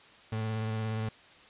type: tone with vibrato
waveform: 35% pulse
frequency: 110 Hz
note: A2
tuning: in tune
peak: -29 dBFS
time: 0.32-1.09 s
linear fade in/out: 5 ms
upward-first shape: triangle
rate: 17 Hz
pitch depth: 27 cents each way
effects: white hiss -55 dBFS RMS until 1.49 s + resampled to 8000 Hz